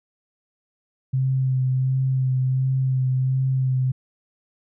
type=tone with vibrato; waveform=sine; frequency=130.7 Hz; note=C3; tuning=1 cent flat; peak=-18 dBFS; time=1.13-3.92 s; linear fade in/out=10 ms; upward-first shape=sine; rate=1.4 Hz; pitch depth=19 cents each way; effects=none